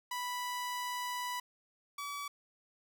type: tone pair in turn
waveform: sawtooth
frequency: 987 / 1143.8 Hz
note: B5 / D6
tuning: -1 / -46 cents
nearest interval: minor third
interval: 255 cents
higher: second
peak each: -32 / -35 dBFS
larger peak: first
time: 0.11-1.4 / 1.98-2.28 s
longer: first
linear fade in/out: 5 ms
effects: none